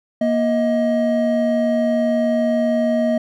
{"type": "tone pair together", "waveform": "triangle", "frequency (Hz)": [236.3, 630.5], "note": ["A#3", "D#5"], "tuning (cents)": [24, 23], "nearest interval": "octave + perfect fourth", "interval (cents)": 1699, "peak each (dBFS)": -16, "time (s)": [0.21, 3.18], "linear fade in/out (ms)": 5, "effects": []}